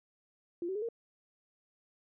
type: tone with pitch steps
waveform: sine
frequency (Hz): 345 / 380.6 / 419.9 / 463.2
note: F4 / F#4 / G#4 / A#4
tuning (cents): -21 / +49 / +19 / -11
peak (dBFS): -33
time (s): 0.62-0.888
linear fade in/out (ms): 2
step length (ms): 67
effects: none